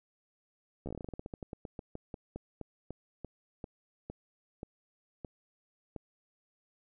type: slowing click train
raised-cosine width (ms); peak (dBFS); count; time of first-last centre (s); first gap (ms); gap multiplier
2; -27; 29; 0.86-5.963; 13; 1.16
effects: none